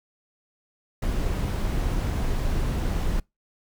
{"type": "noise", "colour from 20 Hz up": "brown", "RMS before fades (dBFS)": -25, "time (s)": [1.02, 3.2], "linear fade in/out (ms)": 5, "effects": ["noise-tail reverb RT60 0.2 s tail -25 dB re dry"]}